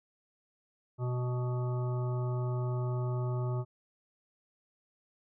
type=harmonic tone; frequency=124.2 Hz; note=B2; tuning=10 cents sharp; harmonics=1 / 3 / 5 / 7 / 9 / 10; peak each=-30 / -40 / -44 / -47 / -49 / -50 dBFS; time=0.98-3.65 s; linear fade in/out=50 ms; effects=none